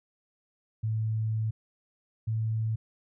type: tone pair in turn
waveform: sine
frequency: 110 / 110.89 Hz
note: A2 / A2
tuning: 0 / +14 cents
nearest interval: unison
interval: 14 cents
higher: second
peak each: -26 dBFS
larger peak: neither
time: 0.83-1.51 / 2.27-2.76 s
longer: first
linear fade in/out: 10 ms
effects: none